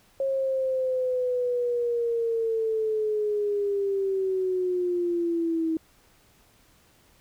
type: linear sweep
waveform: sine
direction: down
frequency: 543 to 320 Hz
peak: -23 dBFS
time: 0.2-5.77 s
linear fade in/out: 2 ms
effects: pink hiss -60 dBFS RMS until 7.2 s